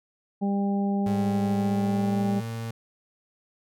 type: harmonic tone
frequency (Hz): 199.5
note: G3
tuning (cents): +31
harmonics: 1 / 2 / 3 / 4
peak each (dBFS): -23 / -34 / -38 / -34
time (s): 0.41-2.41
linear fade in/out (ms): 20
type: tone with pitch glide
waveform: 35% pulse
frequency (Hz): 106 to 114.27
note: G#2 to A#2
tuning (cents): +36 to -34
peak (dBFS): -29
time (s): 1.06-2.71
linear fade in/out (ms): 5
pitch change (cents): +130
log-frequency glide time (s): 1.5-2.46
effects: none